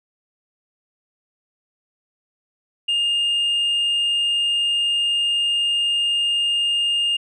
sine tone, 2824 Hz, F7, 19 cents sharp, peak -15 dBFS, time 2.88-7.17 s, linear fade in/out 10 ms, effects tanh soft clip ceiling -16 dBFS

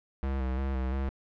square tone with vibrato, 65.9 Hz, C2, 13 cents sharp, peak -29 dBFS, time 0.23-1.09 s, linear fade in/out 0 ms, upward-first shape square, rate 2.9 Hz, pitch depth 38 cents each way, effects low-pass 2000 Hz 12 dB/octave

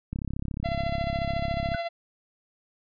click train, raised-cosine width 5 ms, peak -19 dBFS, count 56, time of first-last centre 0.13-1.748 s, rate 34 Hz
45% pulse tone with tremolo, 680 Hz, F5, 46 cents flat, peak -27 dBFS, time 0.64-1.89 s, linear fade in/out 20 ms, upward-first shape sine, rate 14 Hz, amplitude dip 45%
sine tone with exponential decay, 1480 Hz, F#6, in tune, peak -29 dBFS, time 1.74-1.86 s, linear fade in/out 2 ms, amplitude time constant 24 ms
effects resampled to 11025 Hz

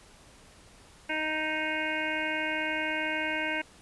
harmonic tone, 311.1 Hz, D#4, in tune, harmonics 1 / 2 / 3 / 5 / 6 / 7 / 8 / 9, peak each -37 / -37 / -38 / -34 / -40 / -34 / -38 / -39 dBFS, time 1.09-3.62 s, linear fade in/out 10 ms, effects pink hiss -55 dBFS RMS until 3.81 s + resampled to 24000 Hz

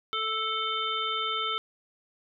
harmonic tone with a mistuned harmonic, 440 Hz, A4, in tune, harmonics 1 / 3 / 5 / 7 / 8, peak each -39 / -30 / -38 / -33 / -35 dBFS, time 0.13-1.58 s, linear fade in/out 0 ms, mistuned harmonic 8, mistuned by +32 cents, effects none

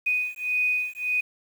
sine beating tone pair, 2489 / 2490.7 Hz, D#7 / D#7, 0 / +1 cents, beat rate 1.7 Hz, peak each -26 / -26 dBFS, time 0.06-1.21 s, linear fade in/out 10 ms, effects 8-bit

